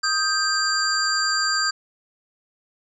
sine tone cluster, 1247 / 1577 / 4723 / 7290 Hz, D#6 / G6 / D8 / A#8, +3 / +10 / +9 / -40 cents, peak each -26 / -24 / -23 / -28 dBFS, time 0.03-1.71 s, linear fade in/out 10 ms, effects none

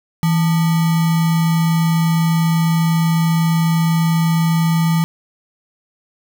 sine tone with sample-and-hold, 164.1 Hz, E3, 8 cents flat, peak -12 dBFS, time 0.23-5.04 s, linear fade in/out 0 ms, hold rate 1050 Hz, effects none

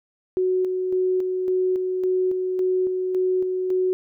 sine tone with tremolo, 370 Hz, F#4, in tune, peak -18 dBFS, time 0.37-3.93 s, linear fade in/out 0 ms, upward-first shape square, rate 1.8 Hz, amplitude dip 35%, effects none

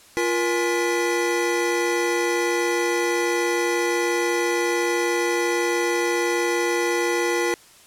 square tone cluster, 349.1 / 475.2 / 835 / 1989 Hz, F4 / A#4 / G#5 / B6, -1 / +33 / +9 / +12 cents, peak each -24 / -26 / -31 / -28 dBFS, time 0.17-7.54 s, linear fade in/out 0 ms, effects white hiss -50 dBFS RMS until 7.86 s + low-pass 11000 Hz 12 dB/octave

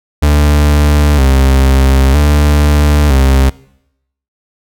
40% pulse tone with vibrato, 70.2 Hz, C#2, 22 cents sharp, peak -5 dBFS, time 0.22-3.5 s, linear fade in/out 10 ms, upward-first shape square, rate 0.52 Hz, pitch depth 83 cents each way, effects noise-tail reverb RT60 0.8 s tail -22 dB re dry

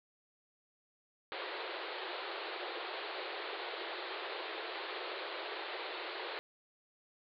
pink band-pass noise, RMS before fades -42 dBFS, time 1.32-6.39 s, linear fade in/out 0 ms, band 340 to 4400 Hz, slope 96 dB/octave, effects none

